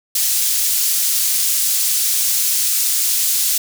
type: high-pass noise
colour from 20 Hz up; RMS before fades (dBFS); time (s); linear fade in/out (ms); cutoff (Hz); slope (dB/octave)
pink; -17; 0.15-3.58; 5; 6200; 12
effects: none